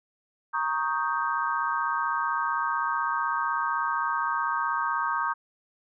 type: chord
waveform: sine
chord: Eb dominant seventh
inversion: second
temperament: equal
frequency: 932.3 / 1108.7 / 1244.5 / 1568 Hz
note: Bb5 / Db6 / Eb6 / G6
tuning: 0 / 0 / 0 / 0 cents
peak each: -30 / -30 / -30 / -31 dBFS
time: 0.53-5.34 s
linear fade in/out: 20 ms
effects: none